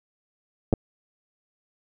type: clicks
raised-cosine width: 2 ms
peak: -8 dBFS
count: 2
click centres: 0.728 / 0.737 s
effects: none